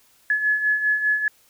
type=beating tone pair; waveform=sine; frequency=1702 / 1707 Hz; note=G#6 / G#6; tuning=+42 / +47 cents; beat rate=5 Hz; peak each=-26 / -19 dBFS; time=0.3-1.28 s; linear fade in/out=2 ms; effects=white hiss -58 dBFS RMS until 1.49 s